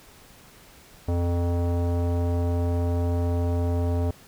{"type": "tone with low-pass filter", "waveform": "square", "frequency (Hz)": 86.6, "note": "F2", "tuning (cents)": -14, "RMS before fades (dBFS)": -24, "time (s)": [1.08, 4.11], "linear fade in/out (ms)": 5, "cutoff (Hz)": 660, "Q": 1.5, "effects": ["pink hiss -51 dBFS RMS until 4.27 s"]}